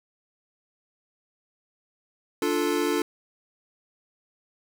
square chord, D minor, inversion none, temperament equal, 293.7 / 349.2 / 440 Hz, D4 / F4 / A4, 0 / 0 / 0 cents, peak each -28 dBFS, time 2.42-3.02 s, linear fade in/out 2 ms, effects none

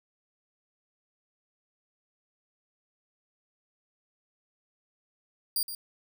10% pulse tone with echo, 4781 Hz, D8, 30 cents sharp, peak -19 dBFS, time 5.56-5.63 s, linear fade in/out 2 ms, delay 120 ms, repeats 1, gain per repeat -10 dB, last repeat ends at 5.75 s, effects none

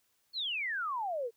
sine exponential sweep, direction down, 4439 to 440 Hz, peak -32 dBFS, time 0.33-1.31 s, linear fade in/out 50 ms, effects white hiss -74 dBFS RMS until 1.36 s

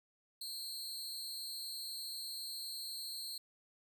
sawtooth tone with amplitude modulation, 4221 Hz, C8, 14 cents sharp, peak -35 dBFS, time 0.41-3.38 s, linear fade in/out 5 ms, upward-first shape sine, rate 248 Hz, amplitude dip 85%, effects none

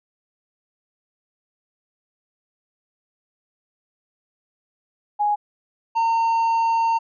sine / triangle tone pair in turn, 830.6 / 913.3 Hz, G#5 / A#5, 0 / -36 cents, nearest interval major second, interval 164 cents, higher second, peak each -17 / -15 dBFS, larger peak second, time 5.19-5.36 / 5.95-6.99 s, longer second, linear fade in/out 20 ms, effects resampled to 16000 Hz

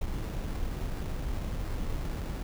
brown noise with sample-and-hold, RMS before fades -33 dBFS, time 0.01-2.43 s, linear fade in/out 5 ms, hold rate 3150 Hz, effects none

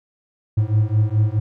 triangle beating tone pair, 104.8 / 109.5 Hz, G#2 / A2, +16 / -8 cents, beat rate 4.7 Hz, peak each -16 dBFS, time 0.57-1.4 s, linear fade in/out 10 ms, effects none

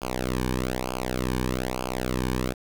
sawtooth tone with flanger, 63.1 Hz, B1, 38 cents sharp, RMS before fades -28 dBFS, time 0.01-2.54 s, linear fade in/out 20 ms, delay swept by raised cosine 0.52 to 1.52 ms, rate 1.1 Hz, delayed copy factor -1, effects 8-bit

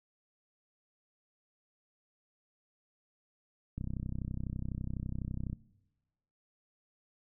click train, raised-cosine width 5 ms, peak -25 dBFS, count 57, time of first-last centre 3.78-5.53 s, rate 32 Hz, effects noise-tail reverb RT60 1.0 s tail -19 dB re dry

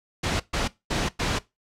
pink noise bursts at uneven times, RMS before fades -25 dBFS, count 4, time 0.23-0.4 / 0.53-0.68 / 0.9-1.09 / 1.19-1.39 s, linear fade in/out 10 ms, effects noise-tail reverb RT60 0.2 s tail -19 dB re dry + low-pass 6000 Hz 12 dB/octave

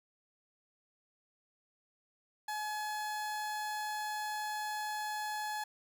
30% pulse tone, 849 Hz, G#5, 38 cents sharp, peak -33 dBFS, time 2.48-5.64 s, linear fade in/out 5 ms, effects none

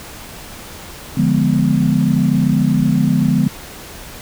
sine chord, D diminished seventh, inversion none, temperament equal, 146.83 / 174.61 / 207.7 / 246.9 Hz, D3 / F3 / Ab3 / Cb4, 0 / 0 / 0 / 0 cents, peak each -17 dBFS, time 1.17-3.48 s, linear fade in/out 5 ms, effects pink hiss -34 dBFS RMS until 4.21 s

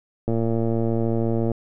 click train, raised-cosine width 2 ms, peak -11 dBFS, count 142, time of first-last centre 0.28-1.517 s, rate 114 Hz, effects none

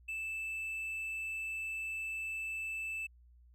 triangle tone, 2637 Hz, E7, in tune, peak -35 dBFS, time 0.08-3.07 s, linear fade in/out 10 ms, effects added 60 Hz sine -58 dBFS peak until 3.54 s

